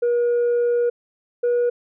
sine tone pair in turn, 478.9 / 482.8 Hz, A#4 / B4, +47 / -39 cents, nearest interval unison, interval 14 cents, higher second, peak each -14 dBFS, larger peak neither, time 0.02-0.9 / 1.43-1.7 s, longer first, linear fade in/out 10 ms, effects tanh soft clip ceiling -15 dBFS

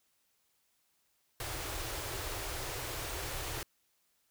pink band-stop noise, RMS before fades -39 dBFS, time 1.4-3.63 s, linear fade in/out 2 ms, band 140 to 300 Hz, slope 48 dB/octave, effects white hiss -75 dBFS RMS until 4.3 s

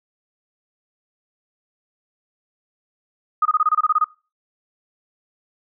sine tone bursts, 1244.5 Hz, D#6, in tune, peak -13 dBFS, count 11, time 3.42-4.044 s, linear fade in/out 5 ms, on 34 ms, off 25 ms, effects noise-tail reverb RT60 0.3 s tail -20 dB re dry

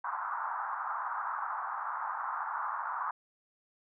pink band-pass noise, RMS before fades -36 dBFS, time 0.04-3.11 s, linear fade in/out 5 ms, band 860 to 1400 Hz, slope 48 dB/octave, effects none

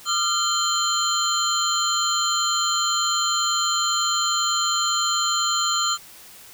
sine tone cluster, 1201 / 1369 / 3121 / 4151 / 7070 Hz, D6 / F6 / G7 / C8 / A8, +38 / -35 / -8 / -15 / +7 cents, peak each -26 dBFS, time 0.05-5.98 s, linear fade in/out 50 ms, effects white hiss -45 dBFS RMS until 6.53 s

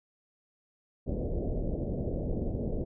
pink low-pass noise, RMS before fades -32 dBFS, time 1.06-2.85 s, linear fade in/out 20 ms, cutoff 610 Hz, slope 48 dB/octave, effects none

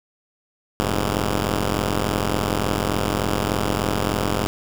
5% pulse tone pair together, 43.41 / 103 Hz, F1 / G#2, -10 / -14 cents, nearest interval octave + minor third, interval 1496 cents, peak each -12 dBFS, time 0.8-4.47 s, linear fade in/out 0 ms, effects 7-bit

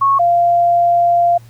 sine tone pair in turn, 1100 / 693 Hz, C#6 / F5, -14 / -14 cents, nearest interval minor sixth, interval 800 cents, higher first, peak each -9 dBFS, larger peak neither, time 0.01-0.19 / 0.19-1.38 s, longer second, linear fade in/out 10 ms, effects added 116 Hz sine -38 dBFS peak until 1.49 s + pink hiss -50 dBFS RMS until 1.49 s

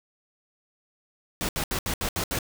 pink noise bursts, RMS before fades -28 dBFS, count 7, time 1.41-2.388 s, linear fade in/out 0 ms, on 78 ms, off 72 ms, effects none

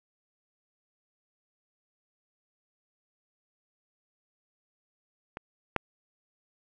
clicks, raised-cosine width 0.5 ms, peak -22 / -10 dBFS, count 2, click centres 5.371 / 5.763 s, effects none

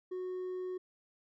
sine tone with hard clipping, 367.5 Hz, F#4, 12 cents flat, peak -37 dBFS, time 0.11-0.78 s, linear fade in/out 10 ms, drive 2 dB, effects none

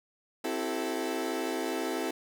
30% pulse chord, A minor seventh, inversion first, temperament equal with one note detuned, 261.6 / 329.6 / 381.9 / 440 Hz, C4 / E4 / G4 / A4, 0 / 0 / -45 / 0 cents, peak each -34 / -32 / -34 / -34 dBFS, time 0.44-2.11 s, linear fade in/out 5 ms, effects none

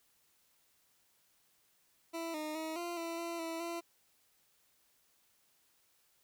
20% pulse tone with pitch steps, 331.6 / 306.9 / 317.8 / 345.4 / 333.8 / 338.3 / 328.8 / 339.2 Hz, E4 / D#4 / D#4 / F4 / E4 / E4 / E4 / E4, +10 / -24 / +37 / -19 / +22 / +45 / -4 / +50 cents, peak -33 dBFS, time 2.13-3.81 s, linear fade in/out 20 ms, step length 210 ms, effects white hiss -72 dBFS RMS until 6.23 s

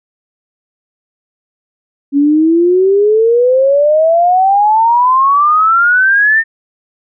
sine exponential sweep, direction up, 277.2 to 1830 Hz, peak -6 dBFS, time 2.12-6.44 s, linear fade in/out 50 ms, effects none

